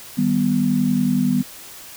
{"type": "chord", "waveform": "sine", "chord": "Eb augmented", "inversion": "none", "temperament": "equal", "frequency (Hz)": [155.56, 196, 246.9], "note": ["Eb3", "G3", "B3"], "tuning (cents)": [0, 0, 0], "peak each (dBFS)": [-24, -20, -18], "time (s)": [0.17, 1.43], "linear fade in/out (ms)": 20, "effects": ["white hiss -39 dBFS RMS until 1.96 s"]}